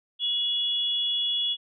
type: tone pair together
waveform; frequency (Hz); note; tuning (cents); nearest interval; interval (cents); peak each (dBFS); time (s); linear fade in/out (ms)
sine; 2894 / 3380; F#7 / G#7; -39 / +30; minor third; 269; -33 / -24; 0.19-1.57; 50
effects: none